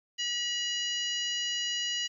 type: harmonic tone with a mistuned harmonic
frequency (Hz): 967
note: B5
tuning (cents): -37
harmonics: 2 / 3 / 4 / 5 / 6 / 7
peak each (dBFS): -38 / -31 / -42 / -40 / -42 / -41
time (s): 0.18-2.08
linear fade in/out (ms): 20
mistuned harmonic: 4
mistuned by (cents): +58
effects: 11-bit